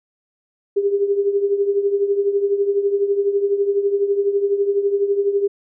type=tone with tremolo; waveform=sine; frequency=401.2 Hz; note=G4; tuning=40 cents sharp; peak=-12 dBFS; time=0.76-5.48 s; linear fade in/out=10 ms; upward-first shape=triangle; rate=12 Hz; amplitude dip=75%; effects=none